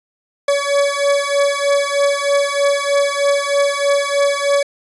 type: beating tone pair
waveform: 40% pulse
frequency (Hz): 564 / 567.2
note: C#5 / C#5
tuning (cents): +30 / +40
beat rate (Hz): 3.2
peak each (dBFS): -16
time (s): 0.48-4.63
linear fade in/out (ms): 5
effects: resampled to 24000 Hz